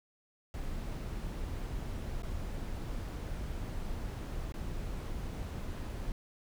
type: noise with dropouts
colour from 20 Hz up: brown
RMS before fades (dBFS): -38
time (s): 0.54-6.12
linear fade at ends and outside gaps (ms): 1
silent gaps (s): 2.222-2.232 / 4.522-4.54
effects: none

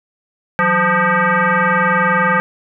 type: tone with frequency modulation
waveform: sine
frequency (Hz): 164.81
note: E3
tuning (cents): 0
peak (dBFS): -11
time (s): 0.59-2.4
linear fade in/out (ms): 0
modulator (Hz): 350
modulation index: 5.1
effects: none

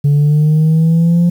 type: exponential sweep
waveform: sine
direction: up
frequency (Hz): 142.7 to 174.61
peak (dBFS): -5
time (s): 0.04-1.3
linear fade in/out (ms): 10
effects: tanh soft clip ceiling -6 dBFS + 7-bit

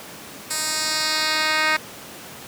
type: tone with band-pass filter sweep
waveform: 10% pulse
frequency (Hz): 311.1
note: D#4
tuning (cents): 0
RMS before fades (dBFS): -22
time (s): 0.5-1.77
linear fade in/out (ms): 10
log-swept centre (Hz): 8500 to 2400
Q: 1.3
effects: pink hiss -38 dBFS RMS until 2.47 s + high-pass 150 Hz 12 dB/octave

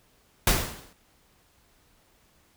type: noise with exponential decay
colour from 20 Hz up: pink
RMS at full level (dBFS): -18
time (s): 0.47-0.93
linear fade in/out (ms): 2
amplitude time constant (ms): 100
effects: pink hiss -63 dBFS RMS until 2.56 s

